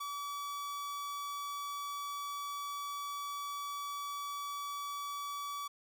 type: tone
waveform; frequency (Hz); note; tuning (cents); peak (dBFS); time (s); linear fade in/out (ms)
45% pulse; 1145; D6; -44; -38; 0-5.68; 10
effects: none